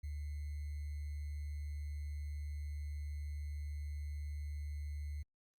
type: tone with sample-and-hold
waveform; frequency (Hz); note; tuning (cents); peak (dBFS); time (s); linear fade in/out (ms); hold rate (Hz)
sine; 73.42; D2; 0; -39; 0.03-5.23; 10; 2100
effects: Opus 48 kbps